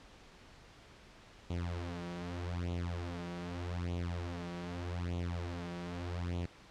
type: tone with flanger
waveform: sawtooth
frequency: 87.31 Hz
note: F2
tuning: in tune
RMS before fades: -39 dBFS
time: 1.5-6.46 s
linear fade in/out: 5 ms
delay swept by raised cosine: 0.29 to 5.29 ms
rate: 0.82 Hz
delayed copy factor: +1
effects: pink hiss -57 dBFS RMS until 6.7 s + low-pass 5000 Hz 12 dB/octave